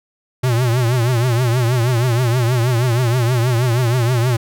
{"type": "tone with vibrato", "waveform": "square", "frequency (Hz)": 121.6, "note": "B2", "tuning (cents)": -26, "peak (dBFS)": -14, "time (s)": [0.43, 4.37], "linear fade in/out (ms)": 10, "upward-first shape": "triangle", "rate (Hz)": 6.3, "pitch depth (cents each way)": 140, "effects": []}